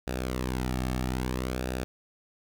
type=tone with flanger; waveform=sawtooth; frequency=63.3 Hz; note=B1; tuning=43 cents sharp; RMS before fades=-31 dBFS; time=0.07-1.84 s; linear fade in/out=0 ms; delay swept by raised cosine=0.94 to 2.04 ms; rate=0.61 Hz; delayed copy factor=-0.6; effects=none